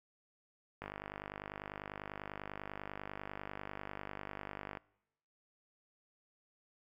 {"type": "click train", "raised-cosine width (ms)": 0.5, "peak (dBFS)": -27, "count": 199, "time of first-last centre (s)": [0.82, 4.772], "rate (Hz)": 50.1, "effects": ["noise-tail reverb RT60 0.9 s tail -24 dB re dry"]}